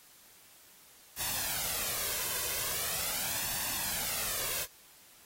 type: noise with flanger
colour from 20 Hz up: white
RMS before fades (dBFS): -34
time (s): 1.16-4.67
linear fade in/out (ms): 50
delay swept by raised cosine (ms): 1.1 to 1.96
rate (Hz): 0.41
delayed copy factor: +0.6
effects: white hiss -58 dBFS RMS until 5.25 s + AAC 48 kbps